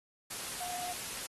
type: tone in noise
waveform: sine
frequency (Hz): 716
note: F5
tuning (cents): +43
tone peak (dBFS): -38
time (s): 0.6-0.93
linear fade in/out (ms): 10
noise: white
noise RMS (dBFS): -40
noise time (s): 0.3-1.27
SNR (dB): -1
effects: AAC 32 kbps